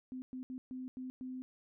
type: tone bursts at uneven times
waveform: sine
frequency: 256.4 Hz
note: C4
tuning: 35 cents flat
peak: -40 dBFS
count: 6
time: 0.12-0.22 / 0.33-0.43 / 0.5-0.58 / 0.71-0.88 / 0.97-1.1 / 1.21-1.42 s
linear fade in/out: 0 ms
effects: none